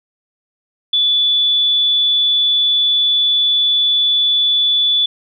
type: tone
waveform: sine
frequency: 3460 Hz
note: A7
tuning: 30 cents flat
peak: -11 dBFS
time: 0.93-5.06 s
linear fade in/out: 5 ms
effects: none